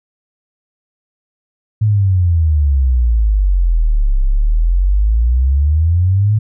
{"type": "exponential two-way sweep", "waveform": "sine", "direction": "down then up", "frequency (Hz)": [110, 32.74, 110], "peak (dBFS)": -9, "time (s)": [1.81, 6.39], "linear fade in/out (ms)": 10, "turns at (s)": 4.21, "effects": []}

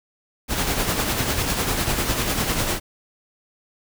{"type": "noise with tremolo", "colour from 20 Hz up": "pink", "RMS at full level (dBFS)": -21, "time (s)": [0.48, 2.8], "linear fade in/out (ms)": 50, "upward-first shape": "sine", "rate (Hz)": 10, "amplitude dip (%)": 45, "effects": []}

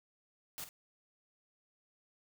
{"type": "noise with echo", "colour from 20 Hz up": "white", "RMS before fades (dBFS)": -43, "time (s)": [0.58, 0.64], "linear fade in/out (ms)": 0, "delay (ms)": 50, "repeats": 1, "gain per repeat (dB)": -11, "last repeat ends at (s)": 0.69, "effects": []}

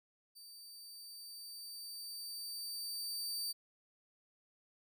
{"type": "tone with level ramp", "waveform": "sawtooth", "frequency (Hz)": 4627, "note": "D8", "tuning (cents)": -27, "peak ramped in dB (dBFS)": [-50, -34], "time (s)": [0.35, 3.53], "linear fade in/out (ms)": 20, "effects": []}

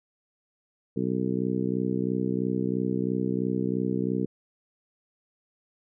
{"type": "harmonic tone", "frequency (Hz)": 63, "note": "B1", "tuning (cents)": 35, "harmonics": [2, 3, 4, 5, 6, 7], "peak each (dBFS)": [-34, -29, -30, -33, -33, -34], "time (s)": [0.96, 4.26], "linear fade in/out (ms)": 10, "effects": []}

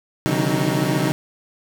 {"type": "tone cluster", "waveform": "25% pulse", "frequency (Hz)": [130.5, 144.4, 158.7, 187, 309.8], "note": ["C3", "D3", "D#3", "F#3", "D#4"], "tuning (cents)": [-4, -29, 35, 19, -7], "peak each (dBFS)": -21, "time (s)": [0.26, 1.12], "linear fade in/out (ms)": 0, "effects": []}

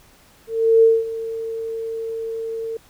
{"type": "tone with ADSR envelope", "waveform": "sine", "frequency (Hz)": 451.9, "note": "A4", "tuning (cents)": 46, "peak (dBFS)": -8, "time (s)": [0.47, 2.77], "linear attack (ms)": 360, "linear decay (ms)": 210, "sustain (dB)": -16, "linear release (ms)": 3, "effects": ["pink hiss -52 dBFS RMS until 2.89 s"]}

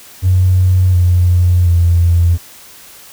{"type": "tone with pitch steps", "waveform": "triangle", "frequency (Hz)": [92, 88.81, 85.74], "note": ["F#2", "F2", "F2"], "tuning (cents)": [-9, 30, -31], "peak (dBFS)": -3, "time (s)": [0.22, 2.38], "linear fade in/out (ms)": 50, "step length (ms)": 720, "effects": ["tanh soft clip ceiling -5 dBFS", "white hiss -38 dBFS RMS until 3.12 s"]}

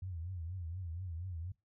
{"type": "tone with vibrato", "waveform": "sine", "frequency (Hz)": 87.31, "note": "F2", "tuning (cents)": 0, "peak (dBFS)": -39, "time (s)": [0.02, 1.52], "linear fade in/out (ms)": 5, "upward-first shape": "triangle", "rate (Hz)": 4.2, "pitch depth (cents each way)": 170, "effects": ["noise-tail reverb RT60 0.2 s tail -20 dB re dry"]}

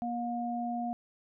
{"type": "tone pair together", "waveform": "sine", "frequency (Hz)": [238.4, 714.4], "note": ["A#3", "F5"], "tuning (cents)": [39, 39], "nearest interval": "octave + perfect fifth", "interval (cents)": 1900, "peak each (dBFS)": [-34, -34], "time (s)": [0.02, 0.93], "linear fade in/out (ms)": 0, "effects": []}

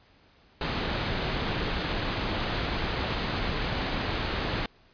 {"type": "low-pass noise", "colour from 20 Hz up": "pink", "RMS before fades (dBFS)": -30, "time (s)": [0.61, 4.66], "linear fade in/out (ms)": 2, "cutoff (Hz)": 4600, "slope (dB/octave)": 48, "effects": ["pink hiss -60 dBFS RMS until 4.93 s", "resampled to 11025 Hz"]}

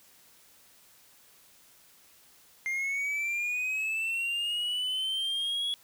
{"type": "linear sweep", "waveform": "triangle", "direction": "up", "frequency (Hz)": [2101, 3365], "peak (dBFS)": -27, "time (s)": [2.66, 5.74], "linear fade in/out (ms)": 0, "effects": ["white hiss -59 dBFS RMS until 5.83 s"]}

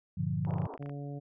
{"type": "chord", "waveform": "sine", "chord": "G minor seventh", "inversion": "none", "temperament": "equal", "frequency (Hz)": [98, 116.54, 146.83, 174.61], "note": ["G2", "Bb2", "D3", "F3"], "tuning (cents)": [0, 0, 0, 0], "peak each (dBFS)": [-36, -37, -33, -34], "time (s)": [0.17, 0.67], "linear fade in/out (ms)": 10}
{"type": "clicks", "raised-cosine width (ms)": 0.5, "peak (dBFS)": -33, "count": 11, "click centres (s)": [0.45, 0.508, 0.539, 0.584, 0.619, 0.655, 0.739, 0.777, 0.826, 0.86, 0.895]}
{"type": "band-pass noise", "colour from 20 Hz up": "white", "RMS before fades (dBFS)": -43, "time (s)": [0.46, 0.77], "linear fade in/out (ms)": 20, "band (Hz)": [270, 1000], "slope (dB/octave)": 48}
{"type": "harmonic tone", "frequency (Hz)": 142.6, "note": "C#3", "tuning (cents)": 49, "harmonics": [1, 2, 3, 4, 5], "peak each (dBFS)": [-38, -44, -48, -50, -52], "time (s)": [0.79, 1.2], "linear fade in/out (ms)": 20}
{"effects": []}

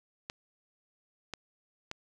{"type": "clicks", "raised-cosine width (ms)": 0.2, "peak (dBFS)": -20, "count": 3, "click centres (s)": [0.299, 1.337, 1.914], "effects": []}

